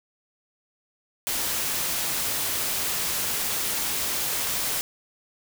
white noise, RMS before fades -27 dBFS, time 1.27-4.81 s, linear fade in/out 0 ms, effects none

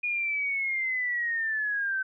sine linear sweep, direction down, 2452 to 1528 Hz, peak -26 dBFS, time 0.03-2.03 s, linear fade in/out 10 ms, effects none

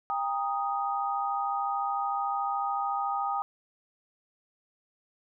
sine chord, Eb major, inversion first, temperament equal with one note detuned, 798.6 / 932.3 / 1244.5 Hz, G5 / Bb5 / Eb6, +32 / 0 / 0 cents, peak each -30 / -36 / -31 dBFS, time 0.1-3.42 s, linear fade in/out 0 ms, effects none

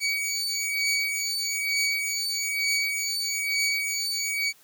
20% pulse beating tone pair, 2262 / 2263.1 Hz, C#7 / C#7, +34 / +35 cents, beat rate 1.1 Hz, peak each -23 dBFS, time 0-4.53 s, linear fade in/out 50 ms, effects white hiss -57 dBFS RMS until 4.63 s + high-pass 80 Hz 12 dB/octave

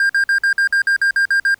triangle tone bursts, 1600 Hz, G6, 35 cents sharp, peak -10 dBFS, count 11, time 0-1.544 s, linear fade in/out 2 ms, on 94 ms, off 51 ms, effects pink hiss -55 dBFS RMS until 1.59 s

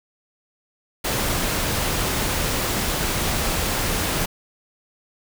pink noise, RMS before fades -23 dBFS, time 1.04-4.26 s, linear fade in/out 10 ms, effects none

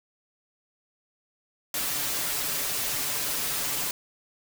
white noise with comb filter, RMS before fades -29 dBFS, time 1.74-3.91 s, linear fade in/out 2 ms, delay 6.9 ms, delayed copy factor +0.6, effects none

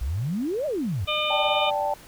sine exponential two-way sweep, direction up then down, 55.4 to 637 to 81.3 Hz, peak -24 dBFS, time 0.01-1.05 s, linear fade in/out 5 ms, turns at 0.66 s
harmonic tone, 605 Hz, D#5, 49 cents flat, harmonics 1 / 2 / 4 / 5 / 6, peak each -29 / -29 / -29 / -29 / -29 dBFS, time 1.07-1.71 s, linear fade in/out 20 ms
sine chord, D suspended fourth, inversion none, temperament equal, 587.3 / 784 / 880 Hz, D5 / G5 / A5, 0 / 0 / 0 cents, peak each -27 dBFS, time 1.3-1.94 s, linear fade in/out 5 ms
effects pink hiss -48 dBFS RMS until 2.07 s

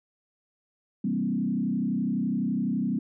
sine tone with frequency modulation, 222.8 Hz, A3, 22 cents sharp, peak -24 dBFS, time 1.04-2.99 s, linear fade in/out 5 ms, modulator 31.9 Hz, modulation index 1.6, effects none

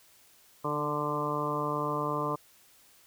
harmonic tone with a mistuned harmonic, 148 Hz, D3, 14 cents sharp, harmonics 1 / 2 / 3 / 4 / 5 / 6 / 7 / 8, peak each -37 / -37 / -36 / -37 / -44 / -41 / -33 / -36 dBFS, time 0.64-2.36 s, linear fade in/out 10 ms, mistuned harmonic 2, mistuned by +16 cents, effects white hiss -60 dBFS RMS until 3.06 s

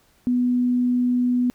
sine tone, 246.9 Hz, B3, in tune, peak -17 dBFS, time 0.27-1.5 s, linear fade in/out 0 ms, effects pink hiss -60 dBFS RMS until 1.54 s

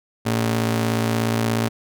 sawtooth ring-modulated tone, 169.6 Hz, E3, 50 cents sharp, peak -12 dBFS, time 0.25-1.69 s, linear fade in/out 20 ms, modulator 56.4 Hz, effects none

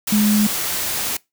sine tone in noise, 209.9 Hz, G#3, 19 cents sharp, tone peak -13 dBFS, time 0.12-0.47 s, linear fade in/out 5 ms, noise white, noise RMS -23 dBFS, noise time 0.07-1.17 s, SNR +7 dB, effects noise-tail reverb RT60 0.2 s tail -23 dB re dry

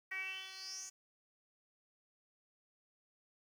10% pulse tone with band-pass filter sweep, 380.3 Hz, F#4, 48 cents sharp, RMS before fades -45 dBFS, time 0.11-0.9 s, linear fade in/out 10 ms, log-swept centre 2000 to 7100 Hz, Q 8.5, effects 11-bit

